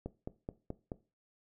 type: click train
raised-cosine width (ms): 2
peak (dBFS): -25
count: 5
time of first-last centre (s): 0.06-0.918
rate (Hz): 4.66
effects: noise-tail reverb RT60 0.3 s tail -17 dB re dry